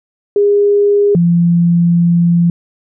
sine tone pair in turn, 407.9 / 171.5 Hz, G#4 / F3, -31 / -31 cents, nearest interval octave + minor third, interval 1500 cents, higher first, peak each -7 dBFS, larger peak neither, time 0.36-1.15 / 1.15-2.5 s, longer second, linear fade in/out 2 ms, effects none

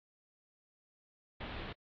pink low-pass noise, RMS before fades -43 dBFS, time 1.4-1.73 s, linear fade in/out 10 ms, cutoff 3800 Hz, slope 48 dB/octave, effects AAC 48 kbps

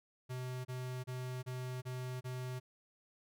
square tone bursts, 127.1 Hz, C3, 50 cents flat, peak -40 dBFS, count 6, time 0.29-2.6 s, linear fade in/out 20 ms, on 360 ms, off 30 ms, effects none

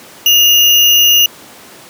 sine tone with sample-and-hold, 2846 Hz, F7, 32 cents sharp, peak -5 dBFS, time 0.26-1.26 s, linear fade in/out 2 ms, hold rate 8820 Hz, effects pink hiss -36 dBFS RMS until 1.89 s + high-pass 200 Hz 12 dB/octave

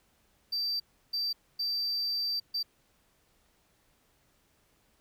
triangle tone bursts at uneven times, 4670 Hz, D8, 11 cents flat, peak -27 dBFS, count 4, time 0.52-0.8 / 1.13-1.33 / 1.59-2.4 / 2.54-2.63 s, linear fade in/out 10 ms, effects tanh soft clip ceiling -23 dBFS + pink hiss -69 dBFS RMS until 5 s

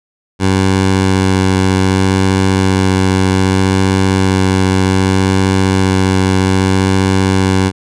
15% pulse tone with vibrato, 94.9 Hz, F#2, 44 cents sharp, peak -3 dBFS, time 0.39-7.72 s, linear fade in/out 50 ms, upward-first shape sine, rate 0.64 Hz, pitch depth 9 cents each way, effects resampled to 22050 Hz

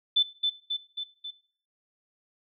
sine tone with echo, 3520 Hz, A7, in tune, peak -18 dBFS, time 0.16-0.23 s, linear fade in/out 10 ms, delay 270 ms, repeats 4, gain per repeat -4 dB, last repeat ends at 1.31 s, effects noise-tail reverb RT60 0.5 s tail -18 dB re dry

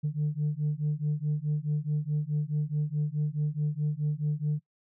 sine beating tone pair, 147.4 / 152.1 Hz, D3 / D#3, +7 / -39 cents, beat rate 4.7 Hz, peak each -28 dBFS, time 0.03-4.6 s, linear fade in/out 20 ms, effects noise-tail reverb RT60 0.1 s tail -23 dB re dry + tanh soft clip ceiling -22 dBFS

